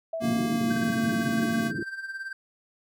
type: tone with exponential decay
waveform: sine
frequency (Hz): 655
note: E5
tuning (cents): -11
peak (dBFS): -27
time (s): 0.13-0.92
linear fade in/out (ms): 5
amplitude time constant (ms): 170
type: tone with pitch glide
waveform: square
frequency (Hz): 232.5 to 227.5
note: A#3 to A#3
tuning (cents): -4 to -42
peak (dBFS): -26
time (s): 0.2-1.72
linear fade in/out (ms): 50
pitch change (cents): -38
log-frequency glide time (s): 0.45-0.92
type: band-pass noise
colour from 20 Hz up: white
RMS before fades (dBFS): -31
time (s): 0.22-1.83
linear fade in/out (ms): 5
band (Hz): 110 to 360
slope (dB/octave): 48
type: tone with tremolo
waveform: triangle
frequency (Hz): 1568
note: G6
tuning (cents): 0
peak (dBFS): -29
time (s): 0.7-2.33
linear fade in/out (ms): 5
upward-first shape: sine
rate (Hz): 18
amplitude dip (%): 65
effects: none